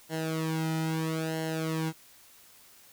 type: tone with flanger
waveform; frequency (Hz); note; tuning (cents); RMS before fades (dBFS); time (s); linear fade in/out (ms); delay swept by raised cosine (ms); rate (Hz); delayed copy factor
sawtooth; 160.1; D#3; +50; -31; 0.09-1.93; 50; 0.82 to 1.82; 0.76; -0.85
effects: white hiss -56 dBFS RMS until 2.92 s